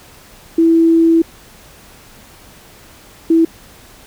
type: tone pair in turn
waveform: sine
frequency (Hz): 329.6 / 328.1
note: E4 / E4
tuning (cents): 0 / -8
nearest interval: unison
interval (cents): 8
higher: first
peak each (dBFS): -7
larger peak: neither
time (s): 0.58-1.22 / 3.3-3.45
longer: first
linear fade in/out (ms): 5
effects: pink hiss -42 dBFS RMS until 4.06 s